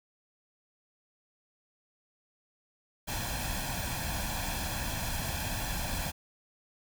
pink noise with comb filter, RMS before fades -34 dBFS, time 3.07-6.12 s, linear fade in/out 20 ms, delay 1.2 ms, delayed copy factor +0.7, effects none

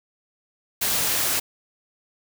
white noise, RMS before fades -23 dBFS, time 0.81-1.4 s, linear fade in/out 10 ms, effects none

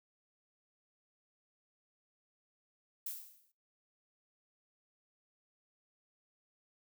violet noise with exponential decay, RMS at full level -38 dBFS, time 3.06-3.52 s, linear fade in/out 5 ms, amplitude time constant 100 ms, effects noise-tail reverb RT60 0.4 s tail -23 dB re dry

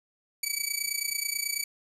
10% pulse tone with amplitude modulation, 2286 Hz, D7, 47 cents flat, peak -16 dBFS, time 0.43-1.64 s, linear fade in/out 5 ms, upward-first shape sine, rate 29.2 Hz, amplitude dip 85%, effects resampled to 32000 Hz + 9-bit

